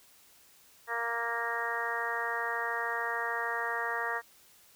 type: harmonic tone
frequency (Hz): 233.1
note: A#3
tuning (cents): 0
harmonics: 2 / 3 / 4 / 5 / 6 / 7 / 8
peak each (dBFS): -40 / -40 / -38 / -38 / -41 / -38 / -35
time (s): 0.87-4.22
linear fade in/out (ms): 50
effects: white hiss -60 dBFS RMS until 4.75 s